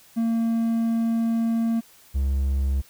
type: tone pair in turn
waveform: triangle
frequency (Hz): 228.5 / 67.93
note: A#3 / C#2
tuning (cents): -34 / -34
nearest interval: octave + major sixth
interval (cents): 2100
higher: first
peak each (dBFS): -18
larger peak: neither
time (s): 0.16-1.81 / 2.14-2.82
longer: first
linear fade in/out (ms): 20
effects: white hiss -53 dBFS RMS until 2.89 s